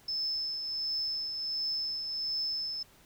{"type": "tone with tremolo", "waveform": "sine", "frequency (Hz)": 5250, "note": "E8", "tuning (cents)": -8, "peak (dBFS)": -28, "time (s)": [0.08, 2.83], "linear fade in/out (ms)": 5, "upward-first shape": "triangle", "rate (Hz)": 1.4, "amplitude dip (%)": 50, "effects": ["tanh soft clip ceiling -26 dBFS", "pink hiss -60 dBFS RMS until 3.05 s"]}